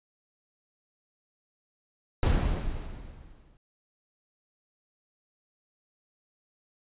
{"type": "noise with exponential decay", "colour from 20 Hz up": "brown", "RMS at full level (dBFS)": -19, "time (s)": [2.23, 3.57], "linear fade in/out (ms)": 1, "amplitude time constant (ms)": 290, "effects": ["resampled to 8000 Hz"]}